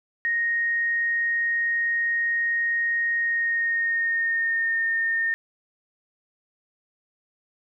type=tone with pitch glide; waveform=sine; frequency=1864.7 to 1827.4 Hz; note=A#6 to A#6; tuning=0 to -35 cents; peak=-21 dBFS; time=0.25-5.34 s; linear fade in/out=0 ms; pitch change=-35 cents; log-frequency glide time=3.16-4.84 s; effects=none